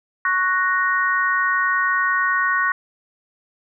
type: chord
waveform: sine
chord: F# major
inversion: second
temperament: equal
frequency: 1108.7 / 1480 / 1864.7 Hz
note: C#6 / F#6 / A#6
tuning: 0 / 0 / 0 cents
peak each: -21 dBFS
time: 0.25-2.72 s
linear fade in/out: 2 ms
effects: none